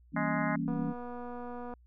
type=chord; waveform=sine; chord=E diminished seventh; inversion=none; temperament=equal; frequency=164.81 / 196 / 233.1 / 277.2 Hz; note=E3 / G3 / Bb3 / Db4; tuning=0 / 0 / 0 / 0 cents; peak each=-35 / -39 / -35 / -35 dBFS; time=0.12-0.94 s; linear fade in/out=50 ms
type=harmonic tone; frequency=208.4 Hz; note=G#3; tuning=6 cents sharp; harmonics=3 / 4 / 5 / 6 / 7 / 8 / 9 / 10; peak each=-37 / -38 / -39 / -40 / -40 / -41 / -42 / -42 dBFS; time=0.16-0.56 s; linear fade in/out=5 ms
type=click train; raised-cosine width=1 ms; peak=-30 dBFS; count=258; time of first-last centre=0.68-1.738 s; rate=243 Hz
effects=added 60 Hz sine -57 dBFS peak until 1.86 s